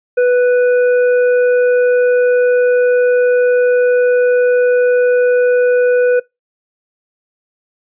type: tone with hard clipping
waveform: sine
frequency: 493.9 Hz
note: B4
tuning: in tune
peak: -10 dBFS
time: 0.17-6.2 s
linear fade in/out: 10 ms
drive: 7 dB
effects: noise-tail reverb RT60 0.2 s tail -24 dB re dry + resampled to 8000 Hz